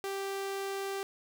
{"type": "tone", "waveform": "sawtooth", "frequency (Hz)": 392, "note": "G4", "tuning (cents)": 0, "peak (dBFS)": -30, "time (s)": [0.04, 1.03], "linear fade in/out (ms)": 0, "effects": []}